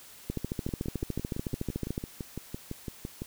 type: two click trains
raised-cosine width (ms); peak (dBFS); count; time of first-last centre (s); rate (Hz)
3; -22 / -18; 16 / 24; 0.69-3.22 / 0.3-1.979; 5.93 / 13.7
effects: white hiss -51 dBFS RMS until 3.26 s